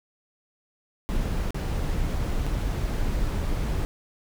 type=noise with dropouts; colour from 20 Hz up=brown; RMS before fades=-26 dBFS; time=1.09-3.85 s; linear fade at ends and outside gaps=0 ms; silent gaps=1.506-1.545 / 2.46-2.465 s; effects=none